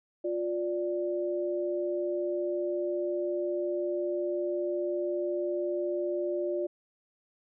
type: tone pair together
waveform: sine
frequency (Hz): 352.8 / 587.3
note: F4 / D5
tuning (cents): +18 / 0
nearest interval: major sixth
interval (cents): 882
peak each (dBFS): -30 / -32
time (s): 0.24-6.67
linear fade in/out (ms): 10
effects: none